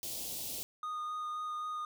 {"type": "band-stop noise", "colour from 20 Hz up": "white", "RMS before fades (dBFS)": -40, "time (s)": [0.03, 0.63], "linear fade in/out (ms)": 0, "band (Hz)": [740, 3000], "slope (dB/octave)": 24}
{"type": "tone with vibrato", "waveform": "triangle", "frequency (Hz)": 1232, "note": "D#6", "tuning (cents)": -17, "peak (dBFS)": -34, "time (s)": [0.83, 1.85], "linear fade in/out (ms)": 2, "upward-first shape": "sine", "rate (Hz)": 3.8, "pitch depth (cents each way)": 10}
{"effects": []}